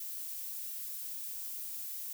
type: noise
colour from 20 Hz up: violet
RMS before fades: -41 dBFS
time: 0-2.13 s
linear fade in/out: 5 ms
effects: none